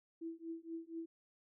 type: tone with tremolo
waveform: sine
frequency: 329.6 Hz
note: E4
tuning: in tune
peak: -39 dBFS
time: 0.21-1.06 s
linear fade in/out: 10 ms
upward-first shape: triangle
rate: 4.2 Hz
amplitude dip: 100%
effects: none